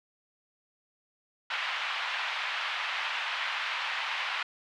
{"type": "band-pass noise", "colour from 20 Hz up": "white", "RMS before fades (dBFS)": -33, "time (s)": [1.5, 4.43], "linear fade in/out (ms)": 5, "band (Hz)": [840, 3100], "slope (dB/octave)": 24, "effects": []}